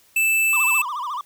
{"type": "tone", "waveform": "square", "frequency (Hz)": 2641, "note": "E7", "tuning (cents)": 3, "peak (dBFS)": -17, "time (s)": [0.16, 0.82], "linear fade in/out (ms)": 5}
{"type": "tone with vibrato", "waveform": "triangle", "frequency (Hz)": 1083, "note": "C#6", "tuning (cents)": -41, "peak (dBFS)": -23, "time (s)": [0.53, 1.21], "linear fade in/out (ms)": 2, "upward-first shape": "sine", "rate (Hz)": 14, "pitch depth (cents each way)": 210}
{"effects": ["white hiss -56 dBFS RMS until 1.25 s"]}